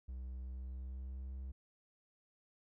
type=tone with pitch glide; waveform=triangle; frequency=63.4 to 65.6 Hz; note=B1 to C2; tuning=+46 to +5 cents; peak=-40 dBFS; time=0.08-1.52 s; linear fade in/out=10 ms; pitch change=+59 cents; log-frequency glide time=0.39-1.34 s; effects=none